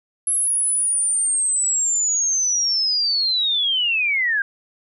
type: linear sweep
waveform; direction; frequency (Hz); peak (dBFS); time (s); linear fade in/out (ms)
sine; down; 10990 to 1577; -17; 0.27-4.42; 2
effects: none